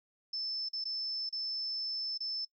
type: tone with dropouts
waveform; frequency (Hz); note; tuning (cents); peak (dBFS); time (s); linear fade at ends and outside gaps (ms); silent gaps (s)
sine; 5274; E8; 0; -34; 0.33-2.45; 5; 0.688-0.731 / 0.841-0.853 / 1.292-1.326 / 2.177-2.204
effects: noise-tail reverb RT60 0.1 s tail -22 dB re dry